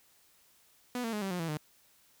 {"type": "tone with pitch steps", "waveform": "sawtooth", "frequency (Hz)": [246.9, 227.7, 210, 193.71, 178.67, 164.79, 151.98], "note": ["B3", "A#3", "G#3", "G3", "F3", "E3", "D#3"], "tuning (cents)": [0, -40, 19, -20, 40, 0, -40], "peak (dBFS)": -29, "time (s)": [0.95, 1.573], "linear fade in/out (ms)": 2, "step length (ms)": 89, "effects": ["white hiss -65 dBFS RMS until 2.2 s"]}